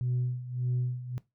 sine tone with tremolo, 124.5 Hz, B2, 14 cents sharp, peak -24 dBFS, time 0.01-1.18 s, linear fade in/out 0 ms, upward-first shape sine, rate 1.7 Hz, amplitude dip 80%, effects noise-tail reverb RT60 0.2 s tail -18 dB re dry + tanh soft clip ceiling -23 dBFS

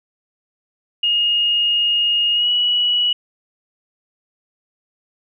sine tone with pitch glide, 2856 to 2931 Hz, F7 to F#7, +38 to -17 cents, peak -14 dBFS, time 1.03-3.13 s, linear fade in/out 5 ms, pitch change +45 cents, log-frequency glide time 2.33-2.49 s, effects none

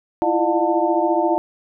sine tone cluster, 329.7 / 344.2 / 604 / 715 / 891 Hz, E4 / F4 / D5 / F5 / A5, 0 / -25 / +48 / +41 / +22 cents, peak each -22 dBFS, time 0.22-1.38 s, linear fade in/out 0 ms, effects none

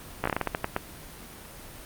slowing click train, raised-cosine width 0.5 ms, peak -10 dBFS, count 11, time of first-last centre 0.24-0.764 s, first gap 15 ms, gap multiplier 1.26, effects pink hiss -44 dBFS RMS until 1.85 s + Opus 32 kbps

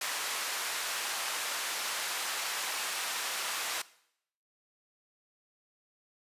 pink band-pass noise, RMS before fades -35 dBFS, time 0.01-3.82 s, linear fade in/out 5 ms, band 1000 to 13000 Hz, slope 12 dB/octave, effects noise-tail reverb RT60 0.7 s tail -19 dB re dry + resampled to 32000 Hz

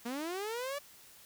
sawtooth linear sweep, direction up, 227.2 to 584 Hz, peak -32 dBFS, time 0.05-0.79 s, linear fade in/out 10 ms, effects white hiss -57 dBFS RMS until 1.25 s

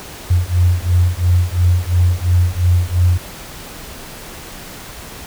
sine beating tone pair, 87.31 / 90.21 Hz, F2 / F#2, 0 / -43 cents, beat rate 2.9 Hz, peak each -14 dBFS, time 0.3-3.18 s, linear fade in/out 10 ms, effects pink hiss -33 dBFS RMS until 5.26 s

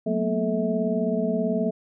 sine tone cluster, 183.9 / 220.7 / 239.3 / 434.9 / 647 Hz, F#3 / A3 / A#3 / A4 / E5, -10 / +5 / +46 / -20 / -32 cents, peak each -28 dBFS, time 0.06-1.71 s, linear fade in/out 10 ms, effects none

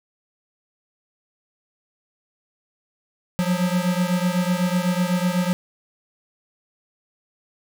square beating tone pair, 176.7 / 184.7 Hz, F3 / F#3, +21 / -3 cents, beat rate 8 Hz, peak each -22 / -24 dBFS, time 3.39-5.53 s, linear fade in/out 0 ms, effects none

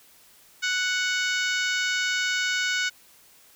harmonic tone with a mistuned harmonic, 740 Hz, F#5, in tune, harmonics 2 / 3 / 4 / 5 / 6 / 7 / 8 / 9 / 10, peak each -26 / -30 / -32 / -34 / -36 / -37 / -38 / -39 / -40 dBFS, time 0.62-2.9 s, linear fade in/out 20 ms, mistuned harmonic 10, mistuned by -20 cents, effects white hiss -55 dBFS RMS until 3.55 s

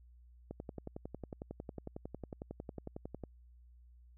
click train, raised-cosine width 2 ms, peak -29 dBFS, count 31, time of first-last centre 0.51-3.237 s, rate 11 Hz, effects added 60 Hz sine -57 dBFS peak until 4.17 s

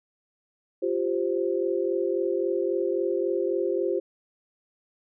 sine chord, F suspended second, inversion none, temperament just, 349.2 / 392.9 / 523.8 Hz, F4 / G4 / C5, 0 / +4 / +2 cents, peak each -27 / -27 / -29 dBFS, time 0.82-4 s, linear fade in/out 10 ms, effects none

